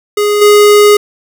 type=tone with level steps; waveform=square; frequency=414.9 Hz; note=G#4; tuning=2 cents flat; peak=-9 / -3 dBFS; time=0.17-0.97 s; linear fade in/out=5 ms; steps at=0.41 s; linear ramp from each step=10 ms; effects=none